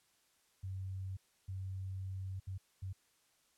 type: tone bursts at uneven times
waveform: sine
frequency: 95 Hz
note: F#2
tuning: 46 cents sharp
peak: -39 dBFS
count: 4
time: 0.63-1.17 / 1.48-2.4 / 2.47-2.58 / 2.82-2.93 s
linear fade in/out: 10 ms
effects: white hiss -73 dBFS RMS until 3.57 s + low-pass 11000 Hz 12 dB/octave